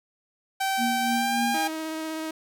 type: tone with pitch glide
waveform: sawtooth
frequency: 774 to 805.5 Hz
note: G5 to G5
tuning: -22 to +47 cents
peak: -20 dBFS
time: 0.6-1.68 s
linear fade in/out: 10 ms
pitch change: +69 cents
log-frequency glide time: 1.01-1.44 s
type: tone with tremolo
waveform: sine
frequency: 236.4 Hz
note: A#3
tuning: 24 cents sharp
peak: -24 dBFS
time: 0.77-1.59 s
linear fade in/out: 50 ms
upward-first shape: triangle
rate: 3.4 Hz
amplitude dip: 65%
type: tone with vibrato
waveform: sawtooth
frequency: 317.1 Hz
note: D#4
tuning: 33 cents sharp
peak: -26 dBFS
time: 1.54-2.31 s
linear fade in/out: 5 ms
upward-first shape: square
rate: 16 Hz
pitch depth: 9 cents each way
effects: none